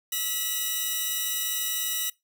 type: tone cluster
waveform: 5% pulse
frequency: 1296 / 1956 / 2924 / 3809 Hz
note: E6 / B6 / F#7 / A#7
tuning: -30 / -17 / -21 / +37 cents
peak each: -30 / -23 / -22 / -23 dBFS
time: 0.12-2.1 s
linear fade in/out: 5 ms
effects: noise-tail reverb RT60 0.2 s tail -23 dB re dry